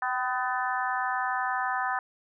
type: harmonic tone with a mistuned harmonic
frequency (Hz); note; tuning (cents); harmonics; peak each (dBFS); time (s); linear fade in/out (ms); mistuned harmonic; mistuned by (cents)
251.6; B3; +32; 3 / 4 / 5 / 6 / 7; -31 / -32 / -33 / -34 / -34; 0.02-1.99; 2; 3; +29
effects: none